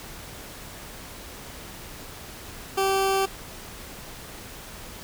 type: tone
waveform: 20% pulse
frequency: 387.6 Hz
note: G4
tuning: 20 cents flat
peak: -16 dBFS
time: 2.77-3.26 s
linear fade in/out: 10 ms
effects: pink hiss -41 dBFS RMS until 5.03 s